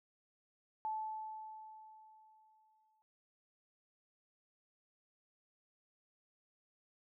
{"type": "tone with exponential decay", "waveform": "sine", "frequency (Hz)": 870, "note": "A5", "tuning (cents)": -20, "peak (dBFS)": -35, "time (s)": [0.85, 3.02], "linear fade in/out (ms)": 0, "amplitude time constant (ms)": 470, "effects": []}